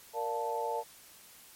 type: chord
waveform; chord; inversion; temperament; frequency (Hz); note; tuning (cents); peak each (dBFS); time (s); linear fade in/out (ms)
sine; Bb major seventh; none; equal; 466.2 / 587.3 / 698.5 / 880; Bb4 / D5 / F5 / A5; 0 / 0 / 0 / 0; -36 / -39 / -40 / -34; 0.13-0.84; 50
effects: white hiss -55 dBFS RMS until 1.55 s + MP3 64 kbps